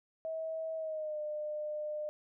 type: tone with pitch glide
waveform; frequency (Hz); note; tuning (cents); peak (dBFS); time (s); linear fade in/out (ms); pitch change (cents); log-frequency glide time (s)
sine; 643 to 603.4; E5 to D5; -43 to +47; -35; 0.25-2.09; 0; -110; 0.76-1.19
effects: none